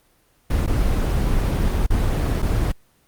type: noise with dropouts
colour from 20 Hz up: brown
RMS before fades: -19 dBFS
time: 0.5-2.72 s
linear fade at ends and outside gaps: 5 ms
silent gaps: 0.664-0.675 / 1.865-1.903 / 2.422-2.426 s
effects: pink hiss -60 dBFS RMS until 3.07 s + Opus 24 kbps